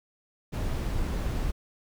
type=noise; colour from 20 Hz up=brown; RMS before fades=-29 dBFS; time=0.52-1.52 s; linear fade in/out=20 ms; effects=none